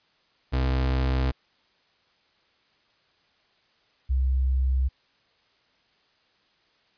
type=tone pair in turn; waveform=35% pulse / sine; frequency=65.1 / 65.1 Hz; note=C2 / C2; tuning=-8 / -8 cents; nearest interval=unison; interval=0 cents; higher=neither; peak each=-20 dBFS; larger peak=neither; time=0.52-1.32 / 4.09-4.89 s; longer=neither; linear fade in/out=20 ms; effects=white hiss -65 dBFS RMS until 6.97 s + resampled to 11025 Hz